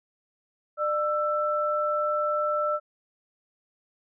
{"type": "tone pair together", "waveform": "sine", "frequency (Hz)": [599.5, 1330], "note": ["D5", "E6"], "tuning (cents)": [36, 15], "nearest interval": "octave + major second", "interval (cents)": 1379, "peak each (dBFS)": -26, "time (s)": [0.77, 2.8], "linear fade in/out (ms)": 50, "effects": []}